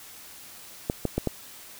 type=clicks; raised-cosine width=2 ms; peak=-11 dBFS; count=4; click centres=0.899 / 1.053 / 1.18 / 1.273 s; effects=white hiss -46 dBFS RMS until 1.79 s